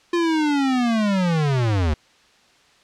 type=linear sweep; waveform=square; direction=down; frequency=349.9 to 71.8 Hz; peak=-18 dBFS; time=0.13-1.94 s; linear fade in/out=5 ms; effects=white hiss -55 dBFS RMS until 2.83 s + low-pass 5000 Hz 12 dB/octave